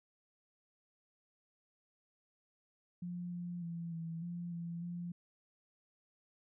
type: tone with pitch steps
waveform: sine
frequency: 176.2 / 175.1 / 168.8 / 164.8 / 173.3 / 169.7 / 173.9 Hz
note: F3 / F3 / E3 / E3 / F3 / F3 / F3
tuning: +16 / +5 / +41 / 0 / -13 / -49 / -7 cents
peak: -39 dBFS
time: 3.02-5.12 s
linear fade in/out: 5 ms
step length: 300 ms
effects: none